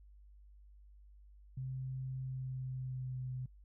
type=tone with pitch glide; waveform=sine; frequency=130.81 to 127.9 Hz; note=C3 to C3; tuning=0 to -39 cents; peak=-38 dBFS; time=1.57-3.46 s; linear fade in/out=5 ms; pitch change=-39 cents; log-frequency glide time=2.2-3.33 s; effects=noise-tail reverb RT60 0.1 s tail -25 dB re dry + added 50 Hz sine -56 dBFS peak until 3.64 s